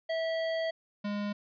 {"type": "tone pair in turn", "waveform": "square", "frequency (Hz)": [652, 205.4], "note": ["E5", "G#3"], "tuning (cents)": [-19, -19], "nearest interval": "octave + minor sixth", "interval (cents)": 2000, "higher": "first", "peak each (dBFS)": [-30, -32], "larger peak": "first", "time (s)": [[0.09, 0.71], [1.04, 1.33]], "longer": "first", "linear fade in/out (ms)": 10, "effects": ["resampled to 11025 Hz"]}